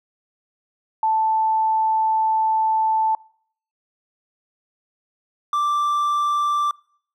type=tone pair in turn; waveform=sine / triangle; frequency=880 / 1174.7 Hz; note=A5 / D6; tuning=0 / 0 cents; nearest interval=perfect fourth; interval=500 cents; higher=second; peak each=-16 dBFS; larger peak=neither; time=1.03-3.15 / 5.53-6.71 s; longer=first; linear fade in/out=2 ms; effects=noise-tail reverb RT60 0.6 s tail -25 dB re dry